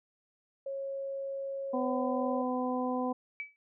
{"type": "tone", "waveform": "sine", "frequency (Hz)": 547, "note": "C#5", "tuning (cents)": -23, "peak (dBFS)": -34, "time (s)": [0.66, 2.42], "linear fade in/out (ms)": 5}
{"type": "harmonic tone", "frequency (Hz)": 252.3, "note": "B3", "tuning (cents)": 37, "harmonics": [1, 2, 3, 4], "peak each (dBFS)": [-32, -35, -37, -38], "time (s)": [1.73, 3.13], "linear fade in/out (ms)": 10}
{"type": "tone with exponential decay", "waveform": "sine", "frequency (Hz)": 2294, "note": "D7", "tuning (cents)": -41, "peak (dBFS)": -32, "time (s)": [3.4, 3.56], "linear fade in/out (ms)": 0, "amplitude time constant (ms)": 34}
{"effects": []}